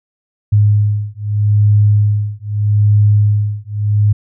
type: beating tone pair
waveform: sine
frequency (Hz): 103.83 / 104.63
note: G#2 / G#2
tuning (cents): 0 / +13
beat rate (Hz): 0.8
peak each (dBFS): -12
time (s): 0.52-4.13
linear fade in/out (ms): 10
effects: none